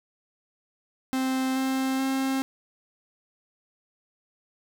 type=tone with pitch steps; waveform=45% pulse; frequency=261.6 / 264.2 / 266.8 Hz; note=C4 / C4 / C4; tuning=0 / +17 / +34 cents; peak=-24 dBFS; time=1.13-2.42 s; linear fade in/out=0 ms; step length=430 ms; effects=none